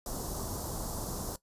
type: band-stop noise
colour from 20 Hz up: pink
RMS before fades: -37 dBFS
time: 0.06-1.36 s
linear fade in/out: 2 ms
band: 1100 to 5100 Hz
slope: 24 dB/octave
effects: noise-tail reverb RT60 0.1 s tail -17 dB re dry + resampled to 32000 Hz